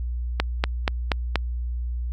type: click train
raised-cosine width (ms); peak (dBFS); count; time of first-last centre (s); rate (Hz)
0.3; -4; 5; 0.4-1.357; 4.18
effects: added 60 Hz sine -25 dBFS peak until 2.12 s